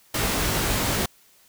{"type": "noise with comb filter", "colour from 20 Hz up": "pink", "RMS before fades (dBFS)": -24, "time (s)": [0.14, 1.06], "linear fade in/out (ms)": 5, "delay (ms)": 19, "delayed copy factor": 0.55, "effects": ["white hiss -57 dBFS RMS until 1.48 s"]}